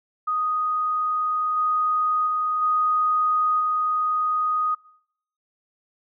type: tone with level steps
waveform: sine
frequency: 1244.5 Hz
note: D#6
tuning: in tune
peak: -21 / -19 / -21 / -18 / -20 dBFS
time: 0.27-4.75 s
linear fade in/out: 10 ms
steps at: 1.56 / 2.26 / 2.61 / 3.59 s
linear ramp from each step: 20 ms
effects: noise-tail reverb RT60 0.7 s tail -23 dB re dry